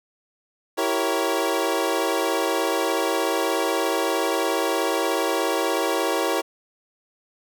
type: chord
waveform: 25% pulse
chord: E diminished seventh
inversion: none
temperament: equal with one note detuned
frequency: 329.6 / 386.4 / 466.2 / 554.4 Hz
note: E4 / G4 / Bb4 / Db5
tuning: 0 / -25 / 0 / 0 cents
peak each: -23 dBFS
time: 0.77-6.42 s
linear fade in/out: 20 ms
effects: none